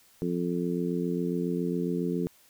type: harmonic tone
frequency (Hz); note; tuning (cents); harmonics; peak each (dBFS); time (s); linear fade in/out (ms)
87.31; F2; 0; 2 / 3 / 4 / 5; -30 / -32 / -33 / -34; 0.22-2.27; 0
effects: white hiss -60 dBFS RMS until 2.49 s